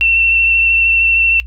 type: tone with vibrato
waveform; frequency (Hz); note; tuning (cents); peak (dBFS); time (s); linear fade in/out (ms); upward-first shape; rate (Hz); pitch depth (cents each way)
sine; 2700; E7; +41; -9; 0.01-1.4; 0; sine; 13; 16
effects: noise-tail reverb RT60 0.1 s tail -19 dB re dry + added 60 Hz sine -26 dBFS peak until 1.46 s